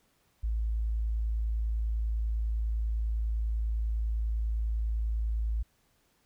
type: tone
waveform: sine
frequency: 55 Hz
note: A1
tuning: in tune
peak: -27 dBFS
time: 0.43-5.63 s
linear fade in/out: 10 ms
effects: pink hiss -70 dBFS RMS until 6.25 s